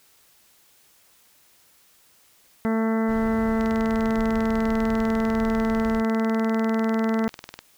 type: harmonic tone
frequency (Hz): 223.1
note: A3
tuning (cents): +24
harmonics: 1 / 2 / 3 / 4 / 5 / 6 / 7 / 8 / 9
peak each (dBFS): -21 / -28 / -32 / -35 / -38 / -37 / -41 / -43 / -39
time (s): 2.65-7.28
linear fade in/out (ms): 0
type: noise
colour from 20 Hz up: brown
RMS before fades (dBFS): -35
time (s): 3.06-6.03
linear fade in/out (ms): 50
type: click train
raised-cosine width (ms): 0.2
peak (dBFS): -19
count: 81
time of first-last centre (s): 3.61-7.59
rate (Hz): 20.1
effects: white hiss -58 dBFS RMS until 7.77 s